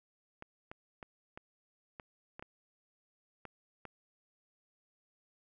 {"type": "clicks", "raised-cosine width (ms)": 0.5, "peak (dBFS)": -30, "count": 9, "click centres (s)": [0.424, 0.715, 1.028, 1.375, 1.998, 2.395, 2.425, 3.453, 3.853], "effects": []}